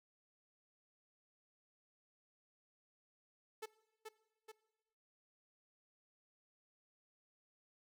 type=tone with echo; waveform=sawtooth; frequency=437.2 Hz; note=A4; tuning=11 cents flat; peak=-39 dBFS; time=3.62-3.66 s; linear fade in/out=10 ms; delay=430 ms; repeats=2; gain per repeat=-4 dB; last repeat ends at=4.52 s; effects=noise-tail reverb RT60 1.0 s tail -19 dB re dry